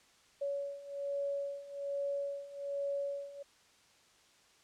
sine beating tone pair, 562 / 563.2 Hz, C#5 / C#5, +24 / +27 cents, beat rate 1.2 Hz, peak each -40 / -37 dBFS, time 0.41-3.43 s, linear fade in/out 10 ms, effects white hiss -65 dBFS RMS until 4.63 s + low-pass 7000 Hz 12 dB/octave

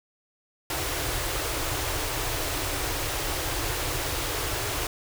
pink band-stop noise, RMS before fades -29 dBFS, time 0.7-4.87 s, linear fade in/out 2 ms, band 140 to 280 Hz, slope 96 dB/octave, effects none

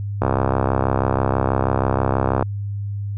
click train, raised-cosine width 1 ms, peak -4 dBFS, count 147, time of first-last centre 0.22-2.425 s, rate 66.2 Hz, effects added 101 Hz sine -23 dBFS peak until 3.17 s

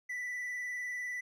triangle tone with vibrato, 1975.5 Hz, B6, in tune, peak -34 dBFS, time 0.09-1.21 s, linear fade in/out 10 ms, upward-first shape sine, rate 20 Hz, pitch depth 30 cents each way, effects none

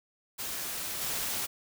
white noise with level steps, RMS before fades -36 / -33 dBFS, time 0.38-1.47 s, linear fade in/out 20 ms, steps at 1 s, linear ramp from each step 20 ms, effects none

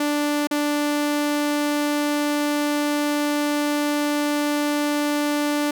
sawtooth tone with dropouts, 293.7 Hz, D4, in tune, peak -16 dBFS, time 0-5.71 s, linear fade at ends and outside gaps 5 ms, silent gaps 0.472-0.51 s, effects none

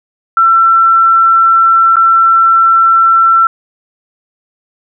sine tone with dropouts, 1345 Hz, E6, 34 cents sharp, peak -4 dBFS, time 0.37-3.47 s, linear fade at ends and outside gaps 2 ms, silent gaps 1.958-1.967 s, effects none

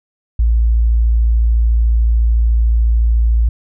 sine tone, 56.9 Hz, A#1, 41 cents flat, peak -9 dBFS, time 0.39-3.49 s, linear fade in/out 5 ms, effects none

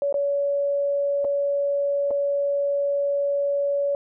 sine tone with dropouts, 566 Hz, C#5, 36 cents sharp, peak -20 dBFS, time 0.02-3.95 s, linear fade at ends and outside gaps 1 ms, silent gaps 0.126-0.142 / 1.245-1.249 / 2.107-2.111 s, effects none

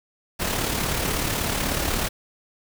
pink noise with amplitude modulation, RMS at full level -23 dBFS, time 0.39-2.09 s, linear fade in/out 20 ms, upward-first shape sine, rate 36.3 Hz, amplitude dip 45%, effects none

